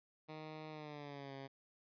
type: tone with pitch glide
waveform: 10% pulse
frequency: 155.56 to 136.21 Hz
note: D#3 to C#3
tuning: 0 to -30 cents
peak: -39 dBFS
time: 0.28-1.48 s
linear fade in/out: 20 ms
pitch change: -230 cents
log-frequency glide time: 0.7-1.34 s
effects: resampled to 11025 Hz